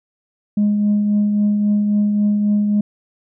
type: tone with tremolo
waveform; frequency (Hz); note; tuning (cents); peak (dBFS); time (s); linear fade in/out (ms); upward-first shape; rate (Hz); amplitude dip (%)
sine; 207.4; G#3; -2; -10; 0.57-2.81; 5; triangle; 3.7; 40
effects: tanh soft clip ceiling -10 dBFS